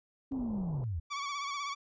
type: linear sweep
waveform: sine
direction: down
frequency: 277.6 to 73.42 Hz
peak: -32 dBFS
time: 0.31-1 s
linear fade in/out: 10 ms
type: low-pass noise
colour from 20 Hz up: pink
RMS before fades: -45 dBFS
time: 0.32-0.84 s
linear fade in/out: 0 ms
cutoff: 970 Hz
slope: 48 dB/octave
type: tone with vibrato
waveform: sawtooth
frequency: 1134 Hz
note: C#6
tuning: 39 cents sharp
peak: -31 dBFS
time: 1.1-1.75 s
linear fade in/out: 20 ms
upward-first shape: sine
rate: 16 Hz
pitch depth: 50 cents each way
effects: resampled to 16000 Hz